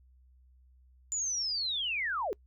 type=linear sweep; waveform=sine; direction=down; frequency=7110 to 352.3 Hz; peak=-30 dBFS; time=1.12-2.33 s; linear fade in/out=0 ms; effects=noise-tail reverb RT60 0.1 s tail -25 dB re dry + added 63 Hz sine -58 dBFS peak until 2.46 s